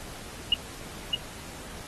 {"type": "tone with echo", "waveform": "sine", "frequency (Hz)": 2867, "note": "F7", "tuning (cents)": 45, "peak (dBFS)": -17, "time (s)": [0.52, 0.54], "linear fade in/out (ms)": 2, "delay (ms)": 610, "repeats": 1, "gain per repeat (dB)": -5, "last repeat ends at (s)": 1.15, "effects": ["pink hiss -43 dBFS RMS until 1.87 s", "AAC 32 kbps"]}